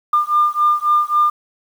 sine beating tone pair, 1200 / 1203.7 Hz, D6 / D6, +37 / +42 cents, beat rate 3.7 Hz, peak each -15 dBFS, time 0.13-1.3 s, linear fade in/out 5 ms, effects tanh soft clip ceiling -5 dBFS + 7-bit

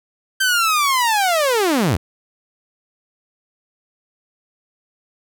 sawtooth linear sweep, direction down, 1568 to 67.5 Hz, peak -11 dBFS, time 0.4-1.97 s, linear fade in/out 10 ms, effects none

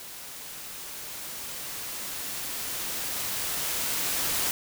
white noise with level ramp, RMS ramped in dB -42 to -27 dBFS, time 0-4.51 s, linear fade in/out 0 ms, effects none

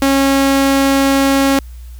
sawtooth tone, 273.4 Hz, C#4, 24 cents flat, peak -6 dBFS, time 0.02-1.59 s, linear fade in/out 2 ms, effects added 60 Hz sine -29 dBFS peak until 1.99 s + white hiss -49 dBFS RMS until 1.99 s

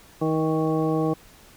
harmonic tone with a mistuned harmonic, 158.4 Hz, D#3, 31 cents sharp, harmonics 1 / 2 / 3 / 4 / 5 / 7, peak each -26 / -24 / -26 / -32 / -32 / -34 dBFS, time 0.21-1.14 s, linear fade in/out 10 ms, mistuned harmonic 4, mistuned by -19 cents, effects pink hiss -51 dBFS RMS until 1.56 s

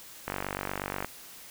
click train, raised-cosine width 0.5 ms, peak -16 dBFS, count 38, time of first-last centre 0.28-1.046 s, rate 48.3 Hz, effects white hiss -48 dBFS RMS until 1.5 s

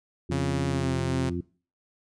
harmonic tone, 87.31 Hz, F2, in tune, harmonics 1 / 2 / 3 / 4, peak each -33 / -33 / -33 / -33 dBFS, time 0.29-1.41 s, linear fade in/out 5 ms
sawtooth tone with pitch glide, 138.59 to 132.41 Hz, C#3 to C3, 0 to +21 cents, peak -23 dBFS, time 0.31-1.3 s, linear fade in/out 10 ms, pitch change -79 cents, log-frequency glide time 0.68-0.94 s
effects noise-tail reverb RT60 0.4 s tail -22 dB re dry + resampled to 22050 Hz

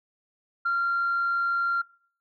sine tone, 1383 Hz, F6, 17 cents flat, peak -21 dBFS, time 0.65-1.82 s, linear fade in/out 10 ms, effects noise-tail reverb RT60 0.5 s tail -24 dB re dry + tanh soft clip ceiling -19 dBFS

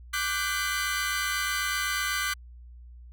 sawtooth chord, G major seventh, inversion second, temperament equal with one note detuned, 1174.7 / 1480 / 1568 / 2021 Hz, D6 / F#6 / G6 / B6, 0 / 0 / 0 / +39 cents, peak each -29 dBFS, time 0.13-2.34 s, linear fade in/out 10 ms, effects added 60 Hz sine -44 dBFS peak until 3.12 s

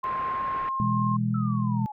sine tone with pitch glide, 1052 to 1063.6 Hz, C6 to C6, +9 to +28 cents, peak -26 dBFS, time 0.03-1.17 s, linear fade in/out 10 ms, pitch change +19 cents, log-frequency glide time 0.18-0.49 s
white low-pass noise, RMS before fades -39 dBFS, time 0.04-0.69 s, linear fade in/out 0 ms, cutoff 1900 Hz, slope 24 dB/octave
sine chord, E major, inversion second, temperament just, 123.61 / 164.81 / 206 Hz, B2 / E3 / G#3, +2 / 0 / -14 cents, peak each -26 / -32 / -26 dBFS, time 0.8-1.86 s, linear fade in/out 0 ms
sine exponential sweep, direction down, 1339 to 830.6 Hz, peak -34 dBFS, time 1.34-1.92 s, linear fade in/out 5 ms
effects none

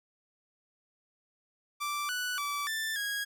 sawtooth tone with pitch steps, 1171 / 1482 / 1155 / 1771 / 1647 Hz, D6 / F#6 / D6 / A6 / G#6, -5 / +2 / -29 / +11 / -15 cents, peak -28 dBFS, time 1.8-3.25 s, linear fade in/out 20 ms, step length 290 ms, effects none

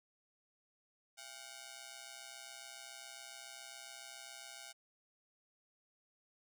5% pulse ring-modulated tone, 740 Hz, F#5, in tune, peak -35 dBFS, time 1.17-4.73 s, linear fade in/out 20 ms, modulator 63.6 Hz, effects none

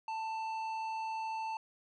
sine tone with tanh clipping, 887 Hz, A5, 14 cents sharp, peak -37 dBFS, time 0.08-1.57 s, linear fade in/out 2 ms, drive 10 dB, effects none

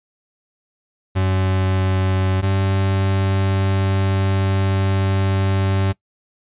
40% pulse tone pair in turn, 94.4 / 96.66 Hz, F#2 / G2, +35 / -24 cents, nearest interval unison, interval 41 cents, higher second, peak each -15 dBFS, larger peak neither, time 1.15-2.42 / 2.42-5.93 s, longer second, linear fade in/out 20 ms, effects noise-tail reverb RT60 0.1 s tail -21 dB re dry + resampled to 8000 Hz

